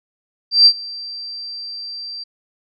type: tone with ADSR envelope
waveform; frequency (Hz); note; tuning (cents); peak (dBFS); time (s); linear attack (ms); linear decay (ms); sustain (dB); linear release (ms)
sine; 4699; D8; 0; -4; 0.51-2.24; 150; 67; -23; 12
effects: none